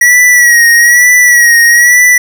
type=tone with vibrato; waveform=square; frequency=1922 Hz; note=B6; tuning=48 cents flat; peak=-3 dBFS; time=0.01-2.18 s; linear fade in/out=5 ms; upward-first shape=sine; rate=1.1 Hz; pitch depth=50 cents each way; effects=none